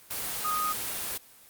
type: tone in noise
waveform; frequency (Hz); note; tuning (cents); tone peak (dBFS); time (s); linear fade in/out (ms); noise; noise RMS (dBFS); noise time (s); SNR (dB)
sine; 1244.5; D#6; 0; -27; 0.44-0.73; 10; white; -33; 0.1-1.18; +3
effects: white hiss -54 dBFS RMS until 1.49 s + Opus 24 kbps